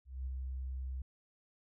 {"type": "tone with ADSR envelope", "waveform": "sine", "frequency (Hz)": 65, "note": "C2", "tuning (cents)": -11, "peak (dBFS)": -35, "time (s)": [0.05, 1.02], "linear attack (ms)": 210, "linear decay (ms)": 23, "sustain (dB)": -2, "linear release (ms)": 4, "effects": []}